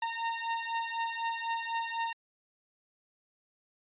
sawtooth beating tone pair, 917 / 921 Hz, A#5 / A#5, -29 / -21 cents, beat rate 4 Hz, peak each -31 dBFS, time 0.02-2.13 s, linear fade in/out 5 ms, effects resampled to 8000 Hz

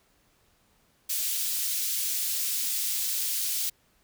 white high-pass noise, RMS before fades -29 dBFS, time 1.09-3.7 s, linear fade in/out 10 ms, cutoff 3600 Hz, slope 12 dB/octave, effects pink hiss -66 dBFS RMS until 4.03 s

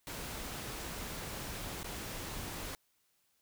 pink noise with dropouts, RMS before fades -42 dBFS, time 0.07-2.75 s, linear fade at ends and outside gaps 0 ms, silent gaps 1.831-1.844 s, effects white hiss -75 dBFS RMS until 3.41 s

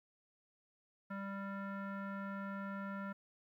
square tone with low-pass filter, 197.1 Hz, G3, 10 cents sharp, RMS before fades -43 dBFS, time 1.1-3.13 s, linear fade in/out 10 ms, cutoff 1500 Hz, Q 4.4, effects 13-bit

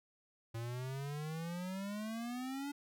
square exponential sweep, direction up, 113.2 to 289.1 Hz, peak -40 dBFS, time 0.54-2.72 s, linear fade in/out 10 ms, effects none

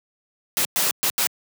white noise bursts at uneven times, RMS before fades -21 dBFS, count 4, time 0.57-0.65 / 0.76-0.91 / 1.03-1.1 / 1.18-1.27 s, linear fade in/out 0 ms, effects high-pass 150 Hz 12 dB/octave

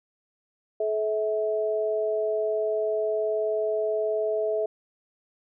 sine tone pair together, 429.8 / 648.5 Hz, A4 / E5, -41 / -28 cents, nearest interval perfect fifth, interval 713 cents, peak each -26 dBFS, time 0.8-4.66 s, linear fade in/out 5 ms, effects none

